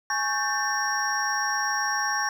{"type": "tone cluster", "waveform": "sine", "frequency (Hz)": [835, 1108, 1563, 1791, 5600], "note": ["G#5", "C#6", "G6", "A6", "F8"], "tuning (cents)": [9, -1, -6, 30, 4], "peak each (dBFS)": -30, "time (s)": [0.1, 2.29], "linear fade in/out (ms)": 2, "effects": ["8-bit"]}